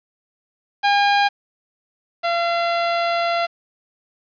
sawtooth tone pair in turn, 810 / 683.5 Hz, G#5 / F5, -43 / -37 cents, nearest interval minor third, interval 294 cents, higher first, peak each -10 / -14 dBFS, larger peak first, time 0.83-1.29 / 2.23-3.47 s, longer second, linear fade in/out 20 ms, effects resampled to 11025 Hz + 7-bit

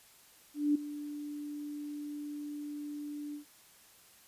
sine tone with ADSR envelope, 293.7 Hz, D4, in tune, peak -23 dBFS, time 0.54-3.45 s, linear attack 210 ms, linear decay 9 ms, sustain -15 dB, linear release 110 ms, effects white hiss -60 dBFS RMS until 4.27 s + resampled to 32000 Hz

